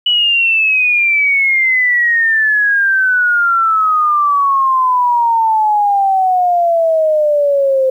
sine exponential sweep, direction down, 2960 to 520 Hz, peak -9 dBFS, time 0.06-7.9 s, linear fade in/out 5 ms, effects 8-bit

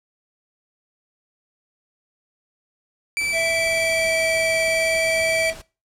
40% pulse tone with vibrato, 2320 Hz, D7, 22 cents flat, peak -20 dBFS, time 3.17-5.5 s, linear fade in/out 0 ms, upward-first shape triangle, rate 19 Hz, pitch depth 16 cents each way
pink noise, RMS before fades -40 dBFS, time 3.2-5.62 s, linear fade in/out 10 ms
square tone with pitch glide, 659.3 to 649.8 Hz, E5 to E5, 0 to -25 cents, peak -22 dBFS, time 3.32-5.54 s, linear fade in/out 50 ms, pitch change -25 cents, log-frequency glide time 3.49-4.15 s
effects noise-tail reverb RT60 0.3 s tail -20 dB re dry + low-pass 11000 Hz 12 dB/octave

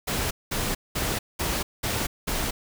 pink noise bursts, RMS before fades -27 dBFS, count 6, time 0.07-2.51 s, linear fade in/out 10 ms, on 240 ms, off 200 ms, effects none

